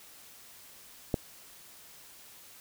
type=click; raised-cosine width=2 ms; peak=-13 dBFS; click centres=1.142 s; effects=white hiss -53 dBFS RMS until 2.6 s